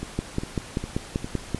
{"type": "two click trains", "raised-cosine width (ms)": 3, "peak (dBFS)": [-11, -18], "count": [8, 4], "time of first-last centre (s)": [[0.19, 1.547], [0.03, 1.245]], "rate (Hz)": [5.16, 2.47], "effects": ["pink hiss -41 dBFS RMS until 1.59 s", "resampled to 24000 Hz"]}